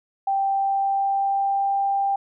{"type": "tone with pitch glide", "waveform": "sine", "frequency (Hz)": [784, 791.7], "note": ["G5", "G5"], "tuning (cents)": [0, 17], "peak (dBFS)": -19, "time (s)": [0.27, 2.16], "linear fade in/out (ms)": 5, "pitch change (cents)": 17, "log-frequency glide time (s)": [0.45, 1.76], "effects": []}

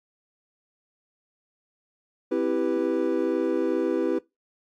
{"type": "chord", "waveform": "triangle", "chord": "C major seventh", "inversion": "none", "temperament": "equal", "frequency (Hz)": [261.6, 329.6, 392, 493.9], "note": ["C4", "E4", "G4", "B4"], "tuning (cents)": [0, 0, 0, 0], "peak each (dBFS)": [-28, -24, -26, -26], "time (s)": [2.31, 4.19], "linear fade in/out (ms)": 10, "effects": ["noise-tail reverb RT60 0.2 s tail -21 dB re dry", "AAC 64 kbps"]}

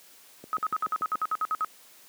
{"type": "click train", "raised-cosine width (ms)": 2, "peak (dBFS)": -28, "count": 6, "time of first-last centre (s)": [0.44, 1.153], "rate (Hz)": 7.01}
{"type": "tone bursts", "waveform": "sine", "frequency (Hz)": 1270, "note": "D#6", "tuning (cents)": 35, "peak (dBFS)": -24, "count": 12, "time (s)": [0.53, 1.647], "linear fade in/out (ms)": 0, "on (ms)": 39, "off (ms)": 59}
{"effects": ["white hiss -54 dBFS RMS until 2.08 s", "high-pass 200 Hz 12 dB/octave"]}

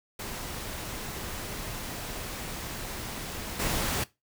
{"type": "noise with level steps", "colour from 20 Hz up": "pink", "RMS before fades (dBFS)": [-37, -29], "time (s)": [0.19, 4.04], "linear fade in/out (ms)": 5, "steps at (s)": 3.59, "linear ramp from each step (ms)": 10, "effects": ["noise-tail reverb RT60 0.2 s tail -18 dB re dry"]}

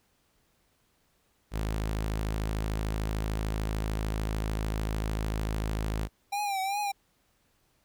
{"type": "tone", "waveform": "sawtooth", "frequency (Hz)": 53.4, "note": "G#1", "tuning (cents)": 49, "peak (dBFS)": -25, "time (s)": [1.51, 6.09], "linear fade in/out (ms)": 50}
{"type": "tone with vibrato", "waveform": "square", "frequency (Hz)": 794, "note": "G5", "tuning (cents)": 22, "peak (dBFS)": -29, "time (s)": [6.32, 6.92], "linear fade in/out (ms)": 10, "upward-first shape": "triangle", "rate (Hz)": 2.6, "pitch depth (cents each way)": 94}
{"effects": ["pink hiss -70 dBFS RMS until 7.84 s"]}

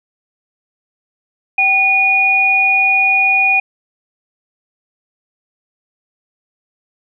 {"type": "tone pair together", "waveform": "sine", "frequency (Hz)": [772, 2451], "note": ["G5", "D#7"], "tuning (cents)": [-27, -27], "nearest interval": "octave + minor sixth", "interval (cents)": 2000, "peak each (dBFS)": [-18, -10], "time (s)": [1.58, 3.6], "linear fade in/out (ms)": 5, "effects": []}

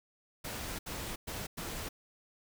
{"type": "noise bursts at uneven times", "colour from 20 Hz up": "pink", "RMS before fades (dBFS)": -40, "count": 4, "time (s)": [[0.44, 0.79], [0.86, 1.16], [1.27, 1.47], [1.57, 1.89]], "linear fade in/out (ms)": 10, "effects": []}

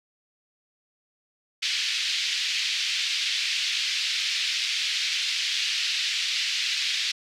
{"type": "band-pass noise", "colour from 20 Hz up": "white", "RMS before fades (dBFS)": -27, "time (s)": [1.62, 7.12], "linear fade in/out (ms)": 10, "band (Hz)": [2200, 4700], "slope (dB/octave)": 24, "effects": []}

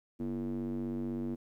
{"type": "tone with band-pass filter", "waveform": "square", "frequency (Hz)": 48, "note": "G1", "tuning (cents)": -36, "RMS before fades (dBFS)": -36, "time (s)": [0.19, 1.36], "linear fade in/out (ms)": 20, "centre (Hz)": 280, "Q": 7.9, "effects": ["12-bit"]}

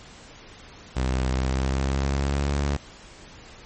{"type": "tone with pitch glide", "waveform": "sawtooth", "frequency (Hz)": [64.3, 70.93], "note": ["C2", "C#2"], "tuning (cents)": [-30, 40], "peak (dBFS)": -18, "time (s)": [0.96, 2.77], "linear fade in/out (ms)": 10, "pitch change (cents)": 170, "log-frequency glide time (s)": [1.31, 2.51], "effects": ["pink hiss -46 dBFS RMS until 3.65 s", "MP3 32 kbps"]}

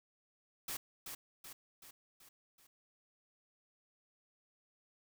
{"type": "noise with echo", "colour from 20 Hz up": "white", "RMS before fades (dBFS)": -41, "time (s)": [0.68, 0.77], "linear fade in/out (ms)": 5, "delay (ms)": 380, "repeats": 5, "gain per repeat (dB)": -5, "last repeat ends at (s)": 2.67, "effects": []}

